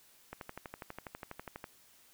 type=click train; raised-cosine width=0.5 ms; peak=-27 dBFS; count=17; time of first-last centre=0.33-1.641 s; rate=12.2 Hz; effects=white hiss -63 dBFS RMS until 2.13 s